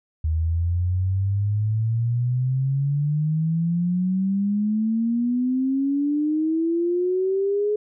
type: exponential sweep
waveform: sine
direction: up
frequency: 77.9 to 423.4 Hz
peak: -19 dBFS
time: 0.24-7.76 s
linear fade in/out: 5 ms
effects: none